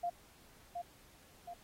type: tone with echo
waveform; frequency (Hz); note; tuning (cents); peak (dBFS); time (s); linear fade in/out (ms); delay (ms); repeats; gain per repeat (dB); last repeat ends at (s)
sine; 698.5; F5; 0; -33; 0.03-0.1; 10; 720; 2; -5; 1.54
effects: pink hiss -63 dBFS RMS until 1.63 s + AAC 48 kbps